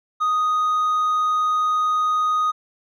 sine tone with hard clipping, 1244.5 Hz, D#6, in tune, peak -18 dBFS, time 0.2-2.52 s, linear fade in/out 20 ms, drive 2 dB, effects none

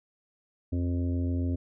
harmonic tone, 87.3 Hz, F2, in tune, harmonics 1 / 3 / 4 / 5 / 6 / 7, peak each -27 / -31 / -42 / -47 / -48 / -47 dBFS, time 0.72-1.56 s, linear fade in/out 10 ms, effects none

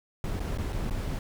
brown noise with dropouts, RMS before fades -31 dBFS, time 0.24-1.19 s, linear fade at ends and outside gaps 1 ms, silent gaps 0.396-0.403 / 0.575-0.584 / 0.725-0.729 / 0.898-0.908 s, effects none

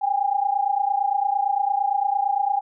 sine tone pair together, 790 / 818.8 Hz, G5 / G#5, +13 / -25 cents, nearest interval minor second, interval 62 cents, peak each -22 dBFS, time 0.01-2.61 s, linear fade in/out 20 ms, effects none

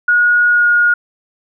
sine tone with pitch glide, 1447 to 1434.5 Hz, F#6 to F6, -39 to +46 cents, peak -8 dBFS, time 0.08-0.94 s, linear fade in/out 5 ms, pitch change -15 cents, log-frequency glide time 0.5-0.67 s, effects none

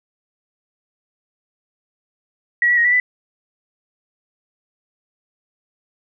sine tone with pitch steps, 1919 / 1943 / 1880 / 1958 / 1990 Hz, A#6 / B6 / A#6 / B6 / B6, +50 / -29 / +14 / -15 / +13 cents, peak -12 dBFS, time 2.62-3 s, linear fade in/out 2 ms, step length 76 ms, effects none

